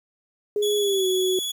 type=tone with pitch glide; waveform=sine; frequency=415.3 to 372.1 Hz; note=G#4 to F#4; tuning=0 to +10 cents; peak=-20 dBFS; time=0.56-1.39 s; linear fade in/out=2 ms; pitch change=-190 cents; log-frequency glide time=0.78-1.07 s
type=tone with vibrato; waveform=sawtooth; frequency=3385 Hz; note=G#7; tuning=32 cents sharp; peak=-23 dBFS; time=0.62-1.52 s; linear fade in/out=10 ms; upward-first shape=square; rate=18 Hz; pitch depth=10 cents each way
effects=9-bit